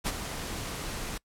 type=noise with ADSR envelope; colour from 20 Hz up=pink; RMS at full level=-27 dBFS; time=0.04-1.18 s; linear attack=32 ms; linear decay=39 ms; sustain=-9 dB; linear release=8 ms; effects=noise-tail reverb RT60 0.1 s tail -24 dB re dry + low-pass 12000 Hz 12 dB/octave